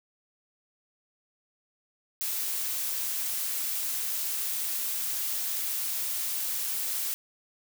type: noise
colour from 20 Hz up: blue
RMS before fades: -31 dBFS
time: 2.21-7.14 s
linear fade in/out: 0 ms
effects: none